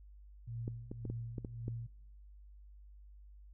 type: tone with tremolo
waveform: sine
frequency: 116.54 Hz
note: A#2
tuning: in tune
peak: -38 dBFS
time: 0.47-1.87 s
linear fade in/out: 10 ms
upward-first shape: triangle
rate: 1.8 Hz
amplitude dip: 80%
type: clicks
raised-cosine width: 3 ms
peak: -28 dBFS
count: 7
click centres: 0.679 / 0.915 / 1.053 / 1.1 / 1.382 / 1.448 / 1.681 s
effects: noise-tail reverb RT60 0.9 s tail -25 dB re dry + added 50 Hz sine -53 dBFS peak until 3.53 s